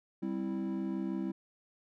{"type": "chord", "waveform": "triangle", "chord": "C major", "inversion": "second", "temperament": "equal with one note detuned", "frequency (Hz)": [196, 261.6, 328.3], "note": ["G3", "C4", "E4"], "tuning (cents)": [0, 0, -7], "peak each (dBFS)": [-34, -37, -35], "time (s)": [0.22, 1.32], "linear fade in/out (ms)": 10, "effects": []}